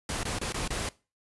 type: noise with dropouts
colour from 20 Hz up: pink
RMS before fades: -32 dBFS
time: 0.09-0.89 s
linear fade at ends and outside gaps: 2 ms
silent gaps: 0.233-0.252 / 0.387-0.413 / 0.524-0.543 / 0.678-0.704 s
effects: noise-tail reverb RT60 0.3 s tail -20 dB re dry + resampled to 24000 Hz